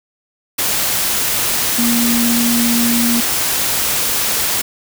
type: tone in noise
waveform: sine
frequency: 235.7 Hz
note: A#3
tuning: 19 cents sharp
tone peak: -14 dBFS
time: 1.78-3.21 s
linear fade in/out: 10 ms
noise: white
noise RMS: -17 dBFS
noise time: 0.58-4.62 s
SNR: 0 dB
effects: none

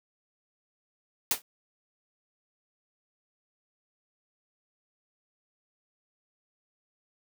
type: noise with exponential decay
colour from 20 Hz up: white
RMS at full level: -21 dBFS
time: 1.31-1.42 s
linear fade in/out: 2 ms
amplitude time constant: 23 ms
effects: high-pass 150 Hz 12 dB/octave

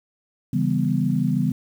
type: chord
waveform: sine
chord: C# half-diminished seventh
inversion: none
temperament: equal with one note detuned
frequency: 138.59 / 164.81 / 198.05 / 246.9 Hz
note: C#3 / E3 / G3 / B3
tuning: 0 / 0 / +18 / 0 cents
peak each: -24 dBFS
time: 0.53-1.52 s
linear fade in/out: 5 ms
effects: 8-bit

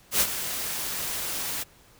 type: noise with ADSR envelope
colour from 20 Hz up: white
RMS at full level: -20 dBFS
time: 0.11-1.64 s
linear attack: 93 ms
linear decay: 58 ms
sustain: -11 dB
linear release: 19 ms
effects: pink hiss -56 dBFS RMS until 1.99 s

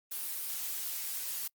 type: noise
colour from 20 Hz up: blue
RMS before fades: -37 dBFS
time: 0.11-1.48 s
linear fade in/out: 10 ms
effects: noise-tail reverb RT60 0.1 s tail -26 dB re dry + Opus 32 kbps

